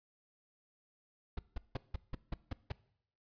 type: noise bursts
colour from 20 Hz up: brown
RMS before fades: -36 dBFS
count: 8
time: 1.37-2.72 s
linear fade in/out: 5 ms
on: 20 ms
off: 170 ms
effects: noise-tail reverb RT60 0.7 s tail -20 dB re dry + resampled to 11025 Hz